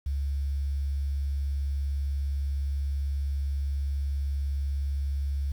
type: tone with quantisation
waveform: sine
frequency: 69.8 Hz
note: C#2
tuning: 13 cents sharp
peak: -26 dBFS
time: 0.06-5.52 s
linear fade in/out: 5 ms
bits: 9
effects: none